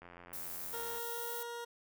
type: click train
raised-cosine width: 0.5 ms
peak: -37 dBFS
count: 85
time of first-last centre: 0.02-0.982 s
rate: 87.3 Hz
type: noise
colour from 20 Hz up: violet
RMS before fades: -43 dBFS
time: 0.33-1.43 s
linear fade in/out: 2 ms
type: tone with pitch glide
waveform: 20% pulse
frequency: 466.2 to 472.4 Hz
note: A#4 to A#4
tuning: 0 to +23 cents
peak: -36 dBFS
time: 0.73-1.65 s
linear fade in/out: 10 ms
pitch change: +23 cents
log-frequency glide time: 0.86-1.36 s
effects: none